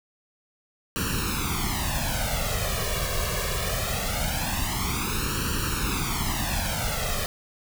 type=noise with flanger; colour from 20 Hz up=pink; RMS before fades=-27 dBFS; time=0.96-7.26 s; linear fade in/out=0 ms; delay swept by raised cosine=0.7 to 1.8 ms; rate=0.22 Hz; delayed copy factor=+0.95; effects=none